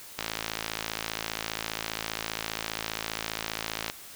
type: click train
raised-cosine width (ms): 0.2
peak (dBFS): -12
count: 205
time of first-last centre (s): 0.19-3.899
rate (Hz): 55
effects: white hiss -46 dBFS RMS until 4.15 s